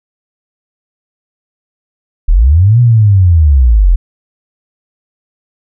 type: linear two-way sweep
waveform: sine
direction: up then down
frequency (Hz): 32.7 to 123.47 to 39.18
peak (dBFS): -3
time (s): 2.28-3.96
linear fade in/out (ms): 10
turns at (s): 2.8
effects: none